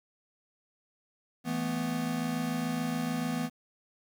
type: chord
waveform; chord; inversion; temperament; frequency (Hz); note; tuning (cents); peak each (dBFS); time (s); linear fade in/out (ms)
square; E suspended fourth; none; equal; 164.81 / 220 / 246.9; E3 / A3 / B3; 0 / 0 / 0; -36 / -37 / -33; 1.44-3.5; 50
effects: 10-bit